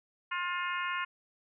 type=harmonic tone with a mistuned harmonic; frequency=354.4 Hz; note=F4; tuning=25 cents sharp; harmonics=3 / 4 / 5 / 6 / 7 / 8; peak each=-35 / -37 / -39 / -41 / -42 / -43 dBFS; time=0.31-1.05 s; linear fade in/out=10 ms; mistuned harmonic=7; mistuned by=+21 cents; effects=none